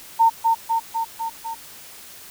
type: tone with echo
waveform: sine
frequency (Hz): 910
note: A#5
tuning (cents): -42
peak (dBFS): -11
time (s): 0.19-0.3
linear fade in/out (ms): 20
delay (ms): 250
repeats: 5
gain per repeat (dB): -3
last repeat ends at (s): 1.55
effects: white hiss -42 dBFS RMS until 2.3 s